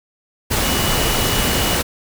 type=tone in noise; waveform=sine; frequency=2934 Hz; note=F#7; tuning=15 cents flat; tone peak=-26 dBFS; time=0.62-1.77 s; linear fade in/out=20 ms; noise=pink; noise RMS=-18 dBFS; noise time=0.5-1.83 s; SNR=-11 dB; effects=none